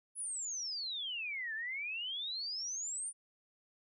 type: exponential two-way sweep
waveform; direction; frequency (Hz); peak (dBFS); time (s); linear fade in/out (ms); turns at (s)
sine; down then up; 10500 to 1717 to 9460; -37; 0.15-3.13; 50; 1.54
effects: none